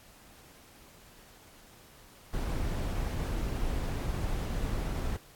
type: noise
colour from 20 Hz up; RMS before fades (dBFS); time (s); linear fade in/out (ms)
brown; -32; 2.33-5.17; 10
effects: pink hiss -56 dBFS RMS until 5.35 s + AAC 64 kbps